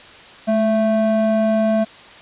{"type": "ring-modulated tone", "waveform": "triangle", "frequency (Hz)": 440, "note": "A4", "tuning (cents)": 0, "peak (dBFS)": -9, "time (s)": [0.47, 1.85], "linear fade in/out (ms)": 20, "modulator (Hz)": 224, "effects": ["white hiss -41 dBFS RMS until 2.21 s", "resampled to 8000 Hz"]}